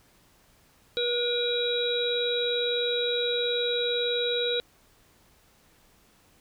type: harmonic tone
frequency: 481.3 Hz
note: B4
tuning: 45 cents flat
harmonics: 1 / 3 / 5 / 7 / 8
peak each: -27 / -37 / -39 / -38 / -28 dBFS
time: 0.97-4.6 s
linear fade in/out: 0 ms
effects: pink hiss -61 dBFS RMS until 6.4 s